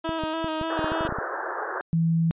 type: tone with vibrato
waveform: 15% pulse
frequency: 320 Hz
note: D#4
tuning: 49 cents sharp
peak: -20 dBFS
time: 0.04-1.08 s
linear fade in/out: 10 ms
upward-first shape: square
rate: 3.4 Hz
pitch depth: 28 cents each way
type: clicks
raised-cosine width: 3 ms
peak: -19 dBFS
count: 12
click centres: 0.092 / 0.237 / 0.444 / 0.613 / 0.792 / 0.844 / 0.919 / 1.009 / 1.051 / 1.091 / 1.124 / 1.186 s
type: band-pass noise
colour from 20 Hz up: white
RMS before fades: -31 dBFS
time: 0.7-1.81 s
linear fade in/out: 0 ms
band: 330 to 1700 Hz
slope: 96 dB/octave
type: tone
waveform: sine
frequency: 164.81 Hz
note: E3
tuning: in tune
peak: -19 dBFS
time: 1.93-2.31 s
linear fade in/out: 0 ms
effects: resampled to 8000 Hz